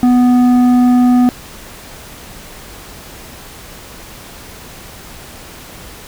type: tone with tanh clipping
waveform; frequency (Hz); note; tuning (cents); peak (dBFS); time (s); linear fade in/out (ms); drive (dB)
sine; 247.4; B3; +3; -8; 0.03-1.29; 0; 9
effects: pink hiss -34 dBFS RMS until 6.07 s